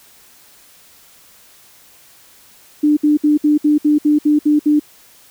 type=tone bursts; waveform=sine; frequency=298.2 Hz; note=D4; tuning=27 cents sharp; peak=-9 dBFS; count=10; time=2.83-4.797 s; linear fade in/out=10 ms; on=140 ms; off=63 ms; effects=white hiss -47 dBFS RMS until 5.3 s